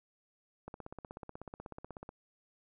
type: click train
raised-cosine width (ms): 1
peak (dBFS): -30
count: 24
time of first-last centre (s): 0.68-2.091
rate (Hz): 16.3
effects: none